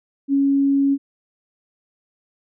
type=tone; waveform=sine; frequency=277.2 Hz; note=C#4; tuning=in tune; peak=-14 dBFS; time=0.28-0.98 s; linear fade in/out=50 ms; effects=none